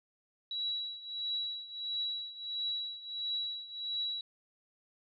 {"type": "tone with tremolo", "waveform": "sine", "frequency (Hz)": 3904, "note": "B7", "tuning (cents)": -21, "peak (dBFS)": -31, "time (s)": [0.51, 4.21], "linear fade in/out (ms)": 2, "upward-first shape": "triangle", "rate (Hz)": 1.5, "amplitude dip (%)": 85, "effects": []}